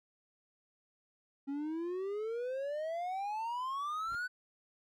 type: exponential sweep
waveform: triangle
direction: up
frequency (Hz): 272.9 to 1513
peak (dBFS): -33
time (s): 1.47-4.28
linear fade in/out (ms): 20
type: noise with exponential growth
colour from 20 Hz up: brown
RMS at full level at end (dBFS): -44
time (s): 4.03-4.15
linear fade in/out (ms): 0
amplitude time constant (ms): 26
effects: none